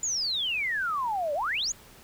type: exponential two-way sweep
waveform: sine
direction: down then up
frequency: 7110 to 559 to 7110 Hz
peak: -26 dBFS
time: 0.03-1.72 s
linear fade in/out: 2 ms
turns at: 1.34 s
effects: pink hiss -52 dBFS RMS until 2.03 s